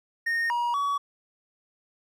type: tone with pitch steps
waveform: triangle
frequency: 1845 / 955 / 1132 Hz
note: A#6 / A#5 / C#6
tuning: -18 / +42 / +36 cents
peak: -22 dBFS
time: 0.26-0.98 s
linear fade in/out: 10 ms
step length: 240 ms
effects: none